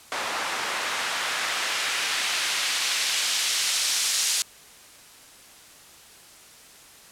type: noise with band-pass filter sweep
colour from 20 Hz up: white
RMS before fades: -26 dBFS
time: 0.12-4.42 s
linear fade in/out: 0 ms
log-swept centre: 980 to 5600 Hz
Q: 0.81
effects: white hiss -49 dBFS RMS until 7.11 s + low-pass 11000 Hz 12 dB/octave